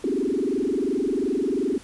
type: tone with frequency modulation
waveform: sine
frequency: 330.2 Hz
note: E4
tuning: 3 cents sharp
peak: -21 dBFS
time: 0.04-1.78 s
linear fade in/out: 2 ms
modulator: 22.8 Hz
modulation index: 3.7
effects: pink hiss -47 dBFS RMS until 1.83 s + resampled to 24000 Hz